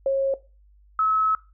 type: tone pair in turn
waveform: sine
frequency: 543 / 1291.5 Hz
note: C#5 / E6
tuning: -36 / -36 cents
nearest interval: octave + minor third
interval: 1500 cents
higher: second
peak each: -18 / -18 dBFS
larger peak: neither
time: 0.06-0.34 / 0.99-1.35 s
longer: second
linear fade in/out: 2 ms
effects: noise-tail reverb RT60 0.3 s tail -19 dB re dry + added 50 Hz sine -52 dBFS peak until 1.53 s